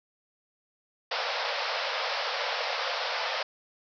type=band-pass noise; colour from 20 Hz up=pink; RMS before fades=-31 dBFS; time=1.11-3.43 s; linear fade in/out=5 ms; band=480 to 5400 Hz; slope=96 dB/octave; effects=none